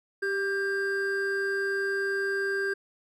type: tone pair together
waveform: triangle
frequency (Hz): 392.3 / 1592.5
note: G4 / G6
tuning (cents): +1 / +27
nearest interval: 2 octaves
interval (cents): 2426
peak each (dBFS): -27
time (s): 0.22-2.74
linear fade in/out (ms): 10
effects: none